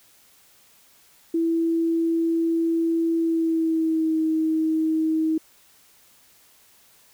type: tone with pitch glide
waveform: sine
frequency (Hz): 330.6 to 317.5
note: E4 to D#4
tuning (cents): +5 to +35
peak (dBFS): -19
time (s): 1.34-5.38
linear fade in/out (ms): 5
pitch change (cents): -70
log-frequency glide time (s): 3.17-4.19
effects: white hiss -56 dBFS RMS until 7.13 s